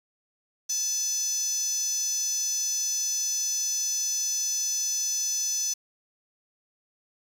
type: tone with high-pass filter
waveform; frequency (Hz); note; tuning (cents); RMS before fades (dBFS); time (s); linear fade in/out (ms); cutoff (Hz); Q
10% pulse; 865; A5; -30; -28; 0.69-5.74; 10; 6100; 8.9
effects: 8-bit